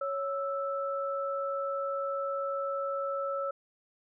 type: tone pair together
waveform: sine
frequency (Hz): 554 / 1319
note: C#5 / E6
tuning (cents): -1 / +1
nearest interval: octave + minor third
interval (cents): 1502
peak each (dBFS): -32 / -34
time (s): 0.01-3.51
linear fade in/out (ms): 5
effects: none